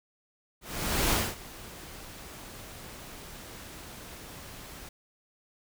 pink noise with ADSR envelope, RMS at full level -25 dBFS, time 0.61-4.89 s, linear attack 510 ms, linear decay 230 ms, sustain -20 dB, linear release 5 ms, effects none

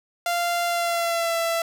sawtooth tone with pitch glide, 693 to 667.8 Hz, F5 to E5, -14 to +22 cents, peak -18 dBFS, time 0.26-1.62 s, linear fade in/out 2 ms, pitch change -64 cents, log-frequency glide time 0.67-1.37 s, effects none

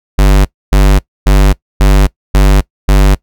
square tone bursts, 49 Hz, G1, in tune, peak -4 dBFS, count 6, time 0.18-3.15 s, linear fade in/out 10 ms, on 270 ms, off 270 ms, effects noise-tail reverb RT60 0.1 s tail -22 dB re dry

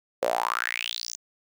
sawtooth tone with high-pass filter sweep, 58.6 Hz, A#1, 10 cents sharp, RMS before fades -29 dBFS, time 0.22-1.16 s, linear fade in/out 10 ms, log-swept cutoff 510 to 6700 Hz, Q 6.9, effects none

